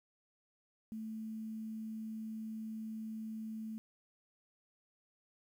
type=tone with quantisation; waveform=sine; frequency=220 Hz; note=A3; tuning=in tune; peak=-40 dBFS; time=0.92-3.78 s; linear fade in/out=0 ms; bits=11; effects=none